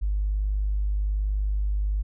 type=tone with tanh clipping; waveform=triangle; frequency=50.6 Hz; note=G#1; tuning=44 cents flat; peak=-22 dBFS; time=0.01-2.03 s; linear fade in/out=20 ms; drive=4 dB; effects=none